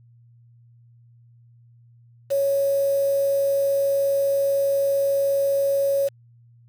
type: tone with quantisation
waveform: sine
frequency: 554.4 Hz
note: C#5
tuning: in tune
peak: -18 dBFS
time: 2.3-6.09 s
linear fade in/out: 20 ms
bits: 6
effects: added 118 Hz sine -50 dBFS peak until 6.68 s